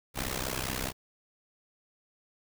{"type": "noise with amplitude modulation", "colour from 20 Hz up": "pink", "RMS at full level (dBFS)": -30, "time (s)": [0.14, 0.93], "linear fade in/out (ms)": 50, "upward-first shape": "sine", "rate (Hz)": 64.6, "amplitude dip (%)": 90, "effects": []}